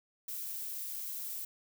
violet noise, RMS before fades -40 dBFS, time 0.28-1.45 s, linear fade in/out 5 ms, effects none

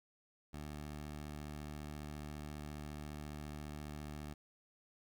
15% pulse tone, 74.6 Hz, D2, 28 cents sharp, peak -38 dBFS, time 0.53-4.34 s, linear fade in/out 10 ms, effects 13-bit

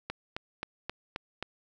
click train, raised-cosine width 0.3 ms, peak -18 dBFS, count 6, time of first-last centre 0.1-1.426 s, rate 3.77 Hz, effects none

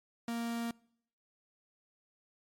45% pulse tone, 233.1 Hz, A#3, in tune, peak -34 dBFS, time 0.28-0.71 s, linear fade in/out 2 ms, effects noise-tail reverb RT60 0.7 s tail -25 dB re dry + MP3 64 kbps

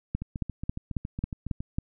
two click trains, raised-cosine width 5 ms, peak -15 / -21 dBFS, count 7 / 11, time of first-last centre 0.15-1.785 / 0.22-1.605 s, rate 3.67 / 7.22 Hz, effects none

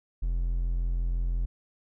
triangle tone, 42.93 Hz, F1, 29 cents flat, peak -23 dBFS, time 0.22-1.46 s, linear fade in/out 10 ms, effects none

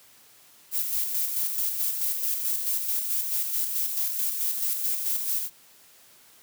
violet noise with tremolo, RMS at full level -26 dBFS, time 0.71-5.5 s, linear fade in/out 50 ms, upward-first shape square, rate 4.6 Hz, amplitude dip 40%, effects white hiss -55 dBFS RMS until 6.42 s + high-pass 80 Hz 12 dB/octave

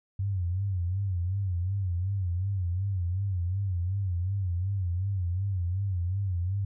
sine tone with vibrato, 93.1 Hz, F#2, 11 cents sharp, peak -26 dBFS, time 0.19-6.65 s, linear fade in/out 5 ms, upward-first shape sine, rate 2.7 Hz, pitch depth 130 cents each way, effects none

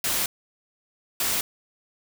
white noise bursts at uneven times, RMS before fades -25 dBFS, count 2, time 0.04-0.26 / 1.2-1.41 s, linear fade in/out 2 ms, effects none

